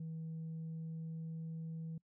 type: tone with pitch glide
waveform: sine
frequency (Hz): 161.2 to 162.23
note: E3 to E3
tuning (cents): -38 to -27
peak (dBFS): -39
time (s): 0-1.98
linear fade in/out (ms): 5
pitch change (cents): +11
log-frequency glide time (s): 0.14-1.48
effects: noise-tail reverb RT60 0.1 s tail -26 dB re dry + tanh soft clip ceiling -39 dBFS